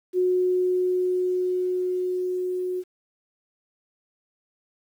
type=tone with level ramp; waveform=sine; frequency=364.9 Hz; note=F#4; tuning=24 cents flat; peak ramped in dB=-18 to -25 dBFS; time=0.13-2.84 s; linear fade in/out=50 ms; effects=9-bit